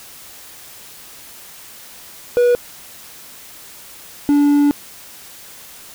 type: tone pair in turn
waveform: triangle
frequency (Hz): 485.8 / 288.9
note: B4 / D4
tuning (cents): -29 / -28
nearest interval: major sixth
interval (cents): 899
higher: first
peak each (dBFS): -8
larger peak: neither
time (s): 2.37-2.55 / 4.29-4.71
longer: second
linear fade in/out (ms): 0
effects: white hiss -39 dBFS RMS until 5.94 s